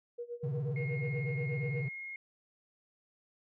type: tone with tremolo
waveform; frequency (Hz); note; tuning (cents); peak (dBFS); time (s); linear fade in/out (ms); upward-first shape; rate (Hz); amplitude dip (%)
sine; 478; A#4; +43; -36; 0.18-1.86; 10; sine; 8.3; 90
type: tone with vibrato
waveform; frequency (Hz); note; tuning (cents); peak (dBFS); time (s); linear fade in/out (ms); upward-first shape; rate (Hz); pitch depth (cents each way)
triangle; 138.59; C#3; 0; -30; 0.43-1.89; 10; sine; 18; 170
type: tone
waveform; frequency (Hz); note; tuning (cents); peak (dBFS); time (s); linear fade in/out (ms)
sine; 2150; C7; +47; -40; 0.76-2.16; 2
effects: tanh soft clip ceiling -23 dBFS